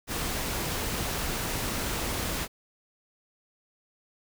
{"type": "noise", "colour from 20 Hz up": "pink", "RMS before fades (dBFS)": -31, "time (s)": [0.07, 2.48], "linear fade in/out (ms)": 50, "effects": []}